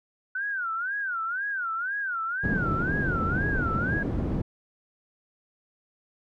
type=tone with vibrato; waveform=sine; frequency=1480 Hz; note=F#6; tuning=in tune; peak=-27 dBFS; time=0.35-4.03 s; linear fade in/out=5 ms; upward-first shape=sine; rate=2 Hz; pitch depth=200 cents each way
type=low-pass noise; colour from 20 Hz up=white; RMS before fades=-28 dBFS; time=2.43-4.42 s; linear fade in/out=10 ms; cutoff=240 Hz; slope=12 dB/octave
effects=none